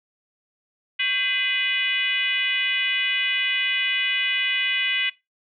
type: tone with frequency modulation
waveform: sine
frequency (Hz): 2489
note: D#7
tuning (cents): 0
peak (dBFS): -20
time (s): 0.99-5.1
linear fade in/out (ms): 10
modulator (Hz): 459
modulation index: 1.5
effects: noise-tail reverb RT60 0.2 s tail -19 dB re dry